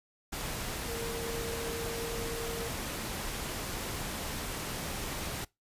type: tone in noise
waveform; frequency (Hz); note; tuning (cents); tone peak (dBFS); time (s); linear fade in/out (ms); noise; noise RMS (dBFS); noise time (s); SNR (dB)
sine; 462.4; A#4; -14; -37; 0.88-2.69; 10; pink; -37; 0.32-5.45; -3
effects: noise-tail reverb RT60 0.2 s tail -23 dB re dry + resampled to 32000 Hz